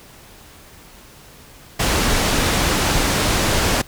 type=low-pass noise; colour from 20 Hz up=pink; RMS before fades=-18 dBFS; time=1.79-3.82 s; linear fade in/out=10 ms; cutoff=9300 Hz; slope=12 dB/octave; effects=pink hiss -44 dBFS RMS until 3.87 s